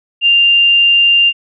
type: tone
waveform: sine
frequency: 2792 Hz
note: F7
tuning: 1 cent flat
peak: -6 dBFS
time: 0.21-1.33 s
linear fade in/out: 50 ms
effects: none